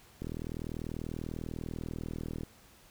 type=click train; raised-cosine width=3 ms; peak=-25 dBFS; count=90; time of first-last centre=0.22-2.434 s; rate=40.2 Hz; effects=pink hiss -59 dBFS RMS until 2.9 s